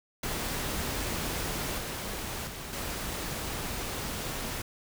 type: noise with level steps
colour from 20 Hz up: pink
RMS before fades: -33 / -36 / -40 / -35 dBFS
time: 0.23-4.62 s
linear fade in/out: 5 ms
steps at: 1.78 / 2.47 / 2.73 s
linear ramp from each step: 2 ms
effects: none